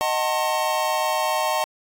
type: chord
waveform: square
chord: D# diminished seventh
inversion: none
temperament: just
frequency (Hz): 622.3 / 746.7 / 896 / 1075.3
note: D#5 / F#5 / A5 / C6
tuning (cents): 0 / +16 / +31 / +47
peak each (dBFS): -26 / -28 / -26 / -28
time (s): 0.01-1.64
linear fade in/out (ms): 0
effects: AAC 64 kbps